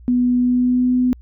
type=tone with pitch glide; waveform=sine; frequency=246.9 to 250.9 Hz; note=B3 to B3; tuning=0 to +28 cents; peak=-13 dBFS; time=0.08-1.13 s; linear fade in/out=0 ms; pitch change=+28 cents; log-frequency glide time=0.38-0.94 s; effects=added 60 Hz sine -39 dBFS peak until 1.21 s